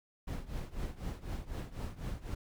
brown noise with tremolo, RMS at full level -36 dBFS, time 0.27-2.35 s, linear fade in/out 10 ms, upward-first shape triangle, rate 4 Hz, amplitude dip 90%, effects none

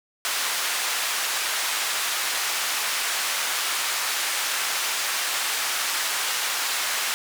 pink band-pass noise, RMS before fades -26 dBFS, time 0.25-7.14 s, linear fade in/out 0 ms, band 1200 to 13000 Hz, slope 12 dB/octave, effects none

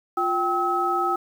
sine tone cluster, 351.9 / 779 / 1288 Hz, F4 / G5 / E6, +13 / -11 / -41 cents, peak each -27 / -25 / -23 dBFS, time 0.17-1.16 s, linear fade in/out 5 ms, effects 8-bit

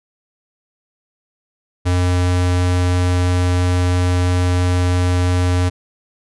square tone, 89.7 Hz, F2, 47 cents sharp, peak -14 dBFS, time 1.85-5.7 s, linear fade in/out 20 ms, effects resampled to 24000 Hz

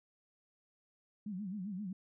sine tone with vibrato, 196 Hz, G3, in tune, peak -38 dBFS, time 1.26-1.93 s, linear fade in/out 5 ms, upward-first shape sine, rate 7.6 Hz, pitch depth 160 cents each way, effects none

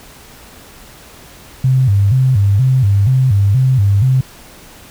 sine tone with vibrato, 114.2 Hz, A#2, 35 cents flat, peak -8 dBFS, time 1.64-4.21 s, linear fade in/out 5 ms, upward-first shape square, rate 2.1 Hz, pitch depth 230 cents each way, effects pink hiss -39 dBFS RMS until 4.9 s

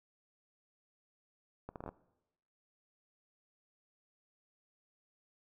accelerating click train, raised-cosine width 1 ms, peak -29 dBFS, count 7, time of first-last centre 1.69-1.89 s, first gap 68 ms, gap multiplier 0.7, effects noise-tail reverb RT60 0.9 s tail -19 dB re dry

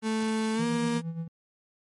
35% pulse tone with pitch glide, 220 to 235.8 Hz, A3 to A#3, 0 to +20 cents, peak -24 dBFS, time 0.02-1.02 s, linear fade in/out 50 ms, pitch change +120 cents, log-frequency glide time 0.54-0.65 s
triangle tone with tremolo, 165.2 Hz, E3, 4 cents sharp, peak -27 dBFS, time 0.59-1.28 s, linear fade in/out 5 ms, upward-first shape sine, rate 8.6 Hz, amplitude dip 65%
effects MP3 48 kbps

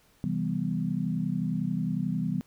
sine chord, C major seventh, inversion none, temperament equal, 130.81 / 164.81 / 196 / 246.9 Hz, C3 / E3 / G3 / B3, 0 / 0 / 0 / 0 cents, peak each -36 / -30 / -31 / -33 dBFS, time 0.24-2.41 s, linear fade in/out 0 ms, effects pink hiss -63 dBFS RMS until 2.46 s

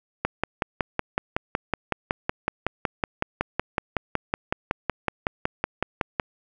click train, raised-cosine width 0.5 ms, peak -7 dBFS, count 33, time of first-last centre 0.25-6.198 s, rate 5.38 Hz, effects none

